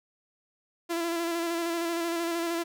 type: tone with vibrato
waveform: sawtooth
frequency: 337.4 Hz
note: E4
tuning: 40 cents sharp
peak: -24 dBFS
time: 0.89-2.64 s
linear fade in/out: 20 ms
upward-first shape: square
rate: 13 Hz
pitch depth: 24 cents each way
effects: none